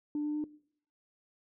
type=tone with pitch steps; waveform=sine; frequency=296.4 / 298.6 / 300.9 Hz; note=D4 / D4 / D4; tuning=+16 / +29 / +42 cents; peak=-29 dBFS; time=0.15-0.441 s; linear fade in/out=2 ms; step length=97 ms; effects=noise-tail reverb RT60 0.6 s tail -21 dB re dry + tanh soft clip ceiling -27 dBFS